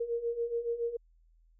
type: beating tone pair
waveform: sine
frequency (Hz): 464.1 / 471.2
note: A#4 / A#4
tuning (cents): -8 / +19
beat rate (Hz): 7.1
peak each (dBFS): -36 / -32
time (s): 0-0.97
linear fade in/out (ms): 10
effects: added 41 Hz sine -61 dBFS peak until 1.59 s